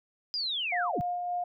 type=linear sweep; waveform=sine; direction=down; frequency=5010 to 73.9 Hz; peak=-29 dBFS; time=0.34-1.01 s; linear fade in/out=0 ms
type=tone with tremolo; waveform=sine; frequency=710 Hz; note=F5; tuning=28 cents sharp; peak=-28 dBFS; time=0.72-1.44 s; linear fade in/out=5 ms; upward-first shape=sine; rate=3.5 Hz; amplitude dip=30%
effects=none